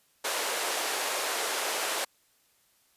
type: band-pass noise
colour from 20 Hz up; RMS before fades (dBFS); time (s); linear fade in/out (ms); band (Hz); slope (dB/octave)
pink; -31; 0.24-2.05; 10; 430 to 13000; 24
effects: white hiss -67 dBFS RMS until 2.96 s + resampled to 32000 Hz